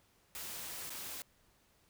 white noise with dropouts, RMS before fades -44 dBFS, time 0.35-1.22 s, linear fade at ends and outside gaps 1 ms, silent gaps 0.896-0.903 s, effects pink hiss -70 dBFS RMS until 1.89 s

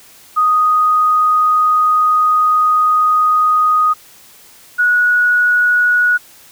sine tone pair in turn, 1244.5 / 1460.9 Hz, D#6 / F#6, 0 / -22 cents, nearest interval minor third, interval 278 cents, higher second, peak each -9 dBFS, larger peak neither, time 0.36-3.94 / 4.78-6.18 s, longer first, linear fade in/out 20 ms, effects white hiss -43 dBFS RMS until 6.51 s

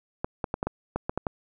clicks, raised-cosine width 1 ms, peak -13 dBFS, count 9, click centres 0.245 / 0.442 / 0.541 / 0.629 / 0.67 / 0.96 / 1.095 / 1.176 / 1.268 s, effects none

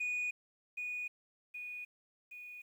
sine tone with echo, 2466 Hz, D#7, 16 cents flat, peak -31 dBFS, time 0-0.31 s, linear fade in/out 10 ms, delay 770 ms, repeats 3, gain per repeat -5 dB, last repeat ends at 2.62 s, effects tanh soft clip ceiling -32 dBFS + 11-bit

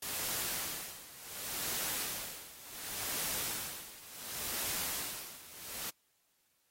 white noise with tremolo, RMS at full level -36 dBFS, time 0.02-5.9 s, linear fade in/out 5 ms, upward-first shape sine, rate 0.69 Hz, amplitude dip 85%, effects white hiss -75 dBFS RMS until 6.7 s + AAC 48 kbps

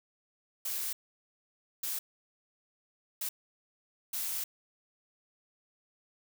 blue noise bursts at uneven times, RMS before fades -35 dBFS, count 4, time 0.65-0.93 / 1.83-1.99 / 3.21-3.29 / 4.13-4.44 s, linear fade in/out 5 ms, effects none

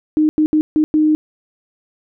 sine tone bursts at uneven times, 307.6 Hz, D#4, 20 cents flat, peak -10 dBFS, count 5, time 0.17-0.29 / 0.38-0.46 / 0.53-0.61 / 0.76-0.84 / 0.94-1.15 s, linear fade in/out 0 ms, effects none

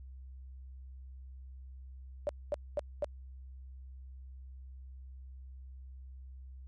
sine tone bursts, 587.3 Hz, D5, in tune, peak -29 dBFS, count 4, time 2.27-3.044 s, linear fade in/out 0 ms, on 21 ms, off 230 ms, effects added 65 Hz sine -46 dBFS peak until 6.67 s + resampled to 22050 Hz

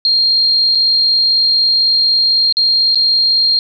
sine tone with dropouts, 4214 Hz, C8, 12 cents sharp, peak -9 dBFS, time 0.05-3.59 s, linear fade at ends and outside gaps 1 ms, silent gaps 0.75-0.754 / 2.525-2.569 / 2.947-2.956 s, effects none

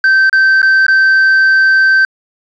triangle tone with dropouts, 1553 Hz, G6, 17 cents flat, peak -4 dBFS, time 0.04-2.05 s, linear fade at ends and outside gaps 2 ms, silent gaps 0.296-0.328 / 0.618-0.628 / 0.866-0.882 s, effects resampled to 16000 Hz + 7-bit

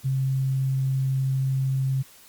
sine tone, 133.4 Hz, C3, 34 cents sharp, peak -21 dBFS, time 0.04-2.03 s, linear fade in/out 20 ms, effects white hiss -51 dBFS RMS until 2.28 s + Opus 48 kbps

